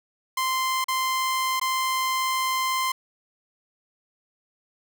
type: tone with dropouts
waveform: sawtooth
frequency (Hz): 1042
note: C6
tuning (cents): -7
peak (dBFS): -19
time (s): 0.37-2.92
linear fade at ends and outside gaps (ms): 5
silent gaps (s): 0.843-0.883 / 1.598-1.613
effects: none